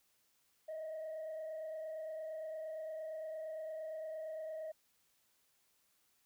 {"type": "tone with frequency modulation", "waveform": "sine", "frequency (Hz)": 632, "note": "D#5", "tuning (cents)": 27, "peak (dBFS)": -39, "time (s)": [0.68, 4.72], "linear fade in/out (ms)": 10, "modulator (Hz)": 28.7, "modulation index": 0.51, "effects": ["tanh soft clip ceiling -39 dBFS", "white hiss -75 dBFS RMS until 6.25 s"]}